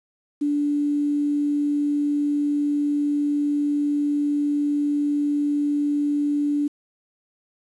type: tone with quantisation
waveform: sine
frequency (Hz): 291.2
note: D4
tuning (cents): -15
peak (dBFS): -19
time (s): 0.41-6.68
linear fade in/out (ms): 10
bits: 8
effects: resampled to 24000 Hz